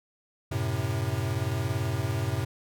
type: chord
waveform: square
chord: F# diminished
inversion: none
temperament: equal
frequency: 92.5 / 110 / 130.81 Hz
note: F#2 / A2 / C3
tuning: 0 / 0 / 0 cents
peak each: -33 / -31 / -32 dBFS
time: 0.51-2.45 s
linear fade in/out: 10 ms
effects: none